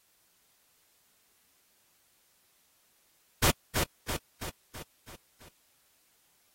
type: noise with echo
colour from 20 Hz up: pink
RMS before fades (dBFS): -23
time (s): 3.42-3.51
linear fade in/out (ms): 10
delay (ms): 330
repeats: 6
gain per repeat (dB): -5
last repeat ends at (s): 5.49
effects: white hiss -68 dBFS RMS until 6.54 s + AAC 48 kbps